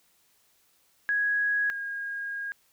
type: tone pair in turn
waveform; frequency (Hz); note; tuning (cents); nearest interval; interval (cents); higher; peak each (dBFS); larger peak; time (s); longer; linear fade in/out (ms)
sine; 1661.2 / 1629.8; G#6 / G#6; 0 / -33; unison; 33; first; -23 / -31; first; 1.09-1.7 / 1.7-2.52; second; 0
effects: white hiss -66 dBFS RMS until 2.72 s